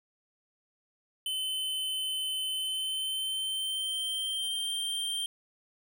square tone with pitch glide, 3051 to 3162 Hz, G7 to G7, -48 to +14 cents, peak -31 dBFS, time 1.26-5.26 s, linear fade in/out 2 ms, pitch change +62 cents, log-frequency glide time 2.53-4.68 s, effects none

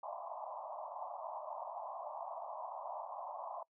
pink band-pass noise, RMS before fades -45 dBFS, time 0.03-3.63 s, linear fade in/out 5 ms, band 600 to 1100 Hz, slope 96 dB/octave, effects noise-tail reverb RT60 0.1 s tail -24 dB re dry

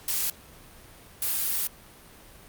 blue noise bursts at uneven times, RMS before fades -27 dBFS, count 2, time 0.08-0.3 / 1.22-1.67 s, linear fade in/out 2 ms, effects pink hiss -50 dBFS RMS until 2.48 s + Opus 48 kbps

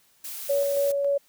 blue noise, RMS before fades -36 dBFS, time 0.24-0.92 s, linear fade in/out 5 ms
sine tone with tremolo, 563 Hz, C#5, 27 cents sharp, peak -20 dBFS, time 0.49-1.18 s, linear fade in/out 10 ms, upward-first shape square, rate 3.6 Hz, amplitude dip 25%
effects white hiss -62 dBFS RMS until 1.28 s

